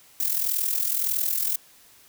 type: noise with amplitude modulation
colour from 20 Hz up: violet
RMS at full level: -22 dBFS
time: 0.2-1.56 s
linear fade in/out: 2 ms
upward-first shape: sine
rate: 41.7 Hz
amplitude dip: 70%
effects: white hiss -54 dBFS RMS until 2.08 s